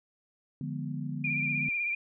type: chord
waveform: sine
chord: D diminished seventh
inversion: none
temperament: equal with one note detuned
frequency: 147.94 / 174.61 / 207.7 / 246.9 Hz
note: D3 / F3 / Ab3 / Cb4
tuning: +13 / 0 / 0 / 0 cents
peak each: -35 / -40 / -41 / -38 dBFS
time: 0.61-1.69 s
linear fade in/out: 2 ms
type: tone with vibrato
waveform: sine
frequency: 2390 Hz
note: D7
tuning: 30 cents sharp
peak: -28 dBFS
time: 1.24-1.95 s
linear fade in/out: 5 ms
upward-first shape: triangle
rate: 16 Hz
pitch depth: 47 cents each way
effects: none